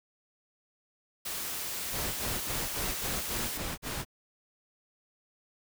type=noise; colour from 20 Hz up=white; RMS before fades=-36 dBFS; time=1.25-3.58 s; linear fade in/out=10 ms
type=noise bursts; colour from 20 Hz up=pink; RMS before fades=-35 dBFS; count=8; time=1.91-4.051 s; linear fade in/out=50 ms; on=230 ms; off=43 ms
effects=none